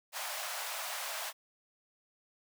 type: high-pass noise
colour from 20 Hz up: pink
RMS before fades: -39 dBFS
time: 0.12-1.33 s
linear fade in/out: 50 ms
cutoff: 610 Hz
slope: 48 dB/octave
effects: none